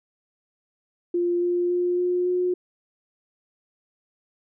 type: tone with pitch steps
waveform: sine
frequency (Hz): 349.2 / 352 / 354.9 / 357.8 / 360.7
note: F4 / F4 / F4 / F4 / F#4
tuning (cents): 0 / +14 / +28 / +42 / -44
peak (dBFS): -20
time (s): 1.14-2.54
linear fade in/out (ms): 5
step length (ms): 280
effects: none